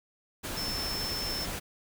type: tone in noise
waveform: sine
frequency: 5310 Hz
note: E8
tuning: 12 cents sharp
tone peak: -33 dBFS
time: 0.56-1.46 s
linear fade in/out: 20 ms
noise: pink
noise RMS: -36 dBFS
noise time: 0.43-1.6 s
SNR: 0 dB
effects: none